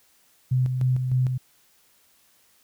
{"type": "tone with tremolo", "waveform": "sine", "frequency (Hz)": 127.8, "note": "C3", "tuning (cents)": -40, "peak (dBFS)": -18, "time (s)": [0.51, 1.38], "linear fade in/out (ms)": 10, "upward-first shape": "square", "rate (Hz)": 3.3, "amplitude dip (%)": 45, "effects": ["white hiss -61 dBFS RMS until 2.63 s"]}